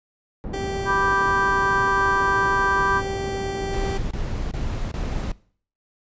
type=low-pass noise; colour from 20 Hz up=pink; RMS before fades=-31 dBFS; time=0.44-3.94 s; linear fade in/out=0 ms; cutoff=550 Hz; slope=12 dB/octave
type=tone; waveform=30% pulse; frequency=391.2 Hz; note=G4; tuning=4 cents flat; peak=-24 dBFS; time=0.53-3.98 s; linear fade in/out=10 ms
type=chord; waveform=sine; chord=G major; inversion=first; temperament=equal; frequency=987.8 / 1174.7 / 1568 Hz; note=B5 / D6 / G6; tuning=0 / 0 / 0 cents; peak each=-23 / -23 / -22 dBFS; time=0.85-3.02 s; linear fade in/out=50 ms
type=noise bursts; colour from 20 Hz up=brown; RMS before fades=-26 dBFS; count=4; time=3.73-5.319 s; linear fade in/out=2 ms; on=380 ms; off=23 ms
effects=noise-tail reverb RT60 0.5 s tail -21 dB re dry + resampled to 16000 Hz